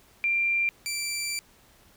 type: tone pair in turn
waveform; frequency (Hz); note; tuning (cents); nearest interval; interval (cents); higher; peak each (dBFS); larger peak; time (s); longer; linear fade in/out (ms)
sine / 15% pulse; 2374 / 2344; D7 / D7; +18 / -4; unison; 22; first; -22 / -22; neither; 0.24-0.69 / 0.86-1.39; second; 0
effects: pink hiss -58 dBFS RMS until 1.96 s